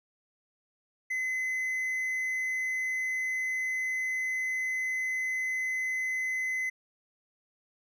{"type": "tone", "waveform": "triangle", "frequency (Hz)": 2037, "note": "C7", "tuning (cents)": -47, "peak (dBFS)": -27, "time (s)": [1.1, 6.7], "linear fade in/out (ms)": 10, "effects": []}